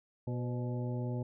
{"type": "harmonic tone with a mistuned harmonic", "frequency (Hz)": 122.2, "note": "B2", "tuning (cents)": -18, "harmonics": [1, 2, 3, 4, 5, 7], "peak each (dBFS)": [-34, -40, -44, -46, -48, -51], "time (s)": [0.27, 1.23], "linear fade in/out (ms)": 5, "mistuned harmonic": 4, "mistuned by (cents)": 59, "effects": []}